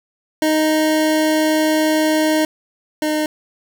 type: tone pair in turn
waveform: 25% pulse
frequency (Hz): 311.1 / 306.6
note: D#4 / D#4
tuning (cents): 0 / -25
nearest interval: unison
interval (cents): 25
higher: first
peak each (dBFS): -10 / -13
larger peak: first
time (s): 0.42-2.45 / 3.02-3.26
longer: first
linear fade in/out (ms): 2
effects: none